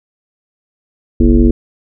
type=tone with frequency modulation; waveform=sine; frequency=147.7 Hz; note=D3; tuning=10 cents sharp; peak=-5 dBFS; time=1.2-1.51 s; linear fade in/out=5 ms; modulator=92 Hz; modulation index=2.3; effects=none